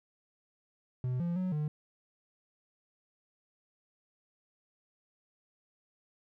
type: tone with pitch steps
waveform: triangle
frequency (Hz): 126.1 / 172.2 / 184.5 / 150.8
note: B2 / F3 / F#3 / D3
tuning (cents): +36 / -24 / -5 / +46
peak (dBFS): -28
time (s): 1.04-1.68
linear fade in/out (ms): 2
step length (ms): 160
effects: none